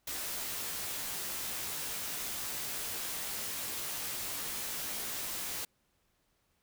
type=noise with comb filter; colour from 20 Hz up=white; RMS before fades=-38 dBFS; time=0.07-5.65 s; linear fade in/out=5 ms; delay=16 ms; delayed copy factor=-0.55; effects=pink hiss -75 dBFS RMS until 6.62 s